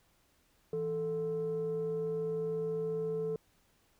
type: tone pair together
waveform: sine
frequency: 164.81 / 440.3 Hz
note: E3 / A4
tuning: 0 / +1 cents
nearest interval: octave + perfect fourth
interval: 1701 cents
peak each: -38 / -31 dBFS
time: 0.73-3.36 s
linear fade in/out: 2 ms
effects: tanh soft clip ceiling -28 dBFS + pink hiss -70 dBFS RMS until 3.99 s